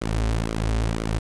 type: tone with flanger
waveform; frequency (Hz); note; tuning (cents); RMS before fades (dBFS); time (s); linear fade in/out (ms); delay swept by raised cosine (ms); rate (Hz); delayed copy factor
sawtooth; 55; A1; 0; -24; 0.01-1.19; 10; 1.1 to 6.3; 2; -0.85
effects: resampled to 22050 Hz + 7-bit